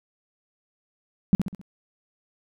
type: tone with echo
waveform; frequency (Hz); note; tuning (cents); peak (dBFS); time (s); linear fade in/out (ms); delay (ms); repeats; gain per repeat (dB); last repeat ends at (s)
sine; 190.8; G3; -47; -12; 1.33-1.35; 0; 66; 4; -7; 1.614
effects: none